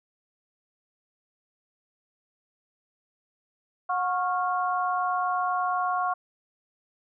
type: tone cluster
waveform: sine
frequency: 726 / 1098 / 1395 Hz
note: F#5 / C#6 / F6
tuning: -33 / -17 / -2 cents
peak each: -27 / -27 / -33 dBFS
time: 3.89-6.14 s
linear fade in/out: 10 ms
effects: none